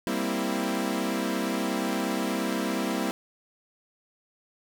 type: chord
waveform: sawtooth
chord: C dominant seventh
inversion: second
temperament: equal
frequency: 196 / 233.1 / 261.6 / 329.6 Hz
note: G3 / Bb3 / C4 / E4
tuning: 0 / 0 / 0 / 0 cents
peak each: -28 dBFS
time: 0.07-3.11 s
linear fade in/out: 0 ms
effects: none